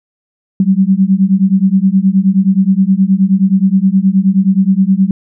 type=beating tone pair; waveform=sine; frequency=187.2 / 196.7 Hz; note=F#3 / G3; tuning=+20 / +6 cents; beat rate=9.5 Hz; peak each=-10 dBFS; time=0.6-5.11 s; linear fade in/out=2 ms; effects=none